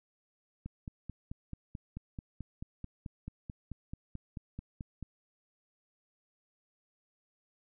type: click train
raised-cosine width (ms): 5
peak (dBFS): -28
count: 21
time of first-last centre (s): 0.66-5.027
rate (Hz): 4.58
effects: none